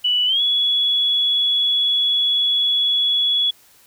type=tone with pitch glide; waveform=sine; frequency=2960 to 3381 Hz; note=F#7 to G#7; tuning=0 to +30 cents; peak=-15 dBFS; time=0.04-3.51 s; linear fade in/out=10 ms; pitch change=+230 cents; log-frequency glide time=0.26-0.41 s; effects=white hiss -52 dBFS RMS until 3.86 s